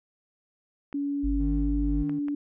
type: clicks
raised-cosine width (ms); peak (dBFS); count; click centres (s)
0.5; -28; 3; 0.928 / 2.095 / 2.284
type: tone with pitch glide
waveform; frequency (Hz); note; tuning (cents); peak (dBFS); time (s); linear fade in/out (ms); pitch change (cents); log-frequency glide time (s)
sine; 283.7 to 289; C#4 to D4; +40 to -28; -26; 0.94-2.35; 5; +32; 1.42-1.82
type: tone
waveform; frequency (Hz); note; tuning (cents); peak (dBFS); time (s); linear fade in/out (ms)
sine; 49.94; G1; +33; -25; 1.23-2.04; 20
type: tone with tremolo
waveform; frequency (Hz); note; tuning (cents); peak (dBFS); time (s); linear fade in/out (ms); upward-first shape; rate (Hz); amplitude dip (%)
triangle; 153.8; D#3; -20; -31; 1.4-2.19; 2; sine; 2; 50
effects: none